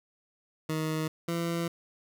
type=tone pair in turn; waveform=20% pulse; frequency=157.2 / 168.86 Hz; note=D#3 / E3; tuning=+18 / +42 cents; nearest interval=minor second; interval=124 cents; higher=second; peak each=-24 dBFS; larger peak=neither; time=0.69-1.08 / 1.28-1.68 s; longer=second; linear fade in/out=5 ms; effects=none